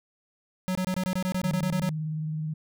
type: tone bursts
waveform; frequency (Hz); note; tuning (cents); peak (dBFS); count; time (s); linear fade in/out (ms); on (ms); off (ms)
square; 185; F#3; 0; -26; 13; 0.68-1.891; 0; 71; 24
type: tone with vibrato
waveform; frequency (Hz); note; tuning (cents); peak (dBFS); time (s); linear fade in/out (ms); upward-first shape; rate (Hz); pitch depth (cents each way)
sine; 155.56; D#3; 0; -28; 1.43-2.54; 10; sine; 19; 32
effects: none